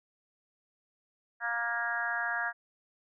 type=harmonic tone; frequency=234.8 Hz; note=A#3; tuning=13 cents sharp; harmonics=3 / 4 / 5 / 6 / 7 / 8; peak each=-38 / -40 / -42 / -37 / -32 / -41 dBFS; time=1.4-2.53 s; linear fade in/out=50 ms; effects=none